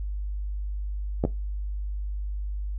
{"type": "clicks", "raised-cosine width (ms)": 2, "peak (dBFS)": -10, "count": 2, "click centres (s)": [1.239, 1.251], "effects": ["noise-tail reverb RT60 0.2 s tail -18 dB re dry", "added 50 Hz sine -28 dBFS peak until 2.78 s"]}